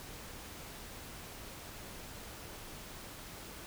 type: silence
effects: pink hiss -48 dBFS RMS until 3.66 s